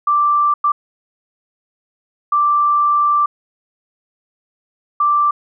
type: tone bursts at uneven times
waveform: sine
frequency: 1174.7 Hz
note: D6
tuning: in tune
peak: -11 dBFS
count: 4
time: 0.07-0.54 / 0.64-0.72 / 2.32-3.26 / 5-5.31 s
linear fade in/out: 5 ms
effects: none